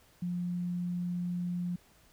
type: tone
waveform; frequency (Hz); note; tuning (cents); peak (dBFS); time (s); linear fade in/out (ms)
sine; 176.6; F3; +20; -31; 0.22-1.76; 5
effects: pink hiss -63 dBFS RMS until 2.12 s